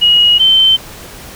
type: tone pair in turn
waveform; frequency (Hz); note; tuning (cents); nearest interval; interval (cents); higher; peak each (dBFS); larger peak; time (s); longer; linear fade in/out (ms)
sine; 2895 / 3093; F#7 / G7; -38 / -24; minor second; 114; second; -5; neither; 0.01-0.39 / 0.39-0.77; neither; 20
effects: pink hiss -32 dBFS RMS until 1.35 s